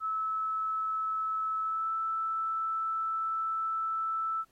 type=tone with pitch glide; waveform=sine; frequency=1302 to 1319.4 Hz; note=E6 to E6; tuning=-22 to +1 cents; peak=-29 dBFS; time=0-4.45 s; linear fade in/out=50 ms; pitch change=+23 cents; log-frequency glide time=1.61-1.92 s; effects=pink hiss -70 dBFS RMS until 4.51 s + AAC 48 kbps